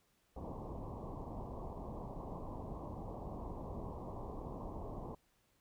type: low-pass noise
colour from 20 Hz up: pink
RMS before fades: -45 dBFS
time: 0.36-5.15 s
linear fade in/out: 5 ms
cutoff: 1100 Hz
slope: 96 dB/octave
effects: pink hiss -75 dBFS RMS until 5.6 s